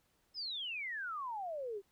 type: exponential sweep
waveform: sine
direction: down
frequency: 5274 to 379 Hz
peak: -38 dBFS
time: 0.34-1.82 s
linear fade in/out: 50 ms
effects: pink hiss -75 dBFS RMS until 1.91 s